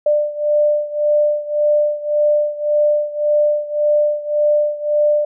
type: beating tone pair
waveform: sine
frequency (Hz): 594 / 595.8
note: D5 / D5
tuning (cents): +20 / +25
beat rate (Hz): 1.8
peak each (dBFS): -15 / -18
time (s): 0.06-5.25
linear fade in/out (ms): 5
effects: none